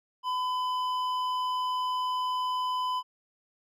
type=tone with hard clipping; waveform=triangle; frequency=1007 Hz; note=B5; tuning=33 cents sharp; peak=-29 dBFS; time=0.23-3.03 s; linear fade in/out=50 ms; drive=12 dB; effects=none